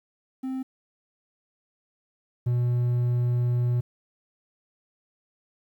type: tone pair in turn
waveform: triangle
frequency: 261.6 / 121.76 Hz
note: C4 / B2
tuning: 0 / -24 cents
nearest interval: octave + minor second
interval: 1324 cents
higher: first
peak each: -26 / -19 dBFS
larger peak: second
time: 0.43-0.63 / 2.46-3.81 s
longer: second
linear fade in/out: 10 ms
effects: 10-bit